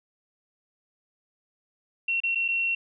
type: tone with dropouts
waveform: sine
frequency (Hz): 2726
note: F7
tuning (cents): -43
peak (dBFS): -23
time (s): 2.08-2.75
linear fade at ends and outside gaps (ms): 5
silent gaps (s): 2.203-2.235 / 2.349-2.355 / 2.481-2.485
effects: none